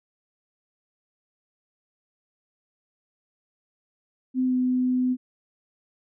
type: tone with pitch glide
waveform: sine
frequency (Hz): 256.7 to 252.9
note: C4 to B3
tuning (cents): -33 to +41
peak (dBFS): -20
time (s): 4.34-5.17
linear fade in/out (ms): 50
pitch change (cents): -26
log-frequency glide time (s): 4.44-4.55
effects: none